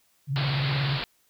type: tone with vibrato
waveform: sine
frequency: 138.59 Hz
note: C#3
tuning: in tune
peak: -24 dBFS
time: 0.27-1 s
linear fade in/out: 50 ms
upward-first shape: sine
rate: 17 Hz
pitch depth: 88 cents each way
type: low-pass noise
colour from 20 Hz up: white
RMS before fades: -32 dBFS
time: 0.36-1.04 s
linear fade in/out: 0 ms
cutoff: 4600 Hz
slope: 96 dB/octave
effects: white hiss -66 dBFS RMS until 1.29 s